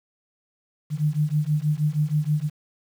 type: beating tone pair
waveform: sine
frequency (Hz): 147.6 / 153.9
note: D3 / D#3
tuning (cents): +9 / -19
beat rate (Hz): 6.3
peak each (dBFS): -23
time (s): 0.9-2.5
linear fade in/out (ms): 50
effects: 8-bit